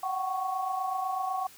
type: tone cluster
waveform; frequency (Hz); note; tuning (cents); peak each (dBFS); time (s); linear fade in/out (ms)
sine; 733 / 761 / 1107; F#5 / F#5 / C#6; -16 / +48 / -3; -36 / -31 / -33; 0.03-1.47; 5
effects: white hiss -53 dBFS RMS until 1.57 s